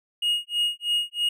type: tone with tremolo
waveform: triangle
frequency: 2871 Hz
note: F7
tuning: 47 cents sharp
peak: -18 dBFS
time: 0.22-1.29 s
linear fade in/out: 5 ms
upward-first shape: sine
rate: 3.1 Hz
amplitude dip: 100%
effects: none